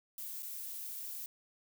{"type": "noise with dropouts", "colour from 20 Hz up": "violet", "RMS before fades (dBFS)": -43, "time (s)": [0.18, 1.26], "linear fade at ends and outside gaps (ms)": 1, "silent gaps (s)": [0.424, 0.43], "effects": []}